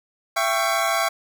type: chord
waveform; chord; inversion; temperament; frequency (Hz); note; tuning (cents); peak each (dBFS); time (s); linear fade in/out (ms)
25% pulse; C# diminished; first; equal with one note detuned; 671.6 / 784 / 1108.7; E5 / G5 / C#6; +32 / 0 / 0; -19 / -22 / -21; 0.36-1.09; 10
effects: none